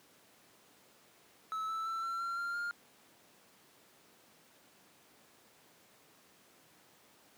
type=tone with pitch steps; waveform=triangle; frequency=1300 / 1317.4 / 1335 / 1352.9 / 1371 / 1389.3 / 1407.9 Hz; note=E6 / E6 / E6 / E6 / F6 / F6 / F6; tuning=-24 / -1 / +22 / +45 / -32 / -9 / +14 cents; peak=-33 dBFS; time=1.52-2.71 s; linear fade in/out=0 ms; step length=170 ms; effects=pink hiss -63 dBFS RMS until 7.37 s + high-pass 200 Hz 12 dB/octave